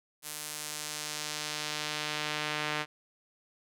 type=tone with band-pass filter sweep; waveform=sawtooth; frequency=151 Hz; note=D3; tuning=48 cents sharp; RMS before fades=-36 dBFS; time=0.22-2.86 s; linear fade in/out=50 ms; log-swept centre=11000 to 2200 Hz; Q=0.88; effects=none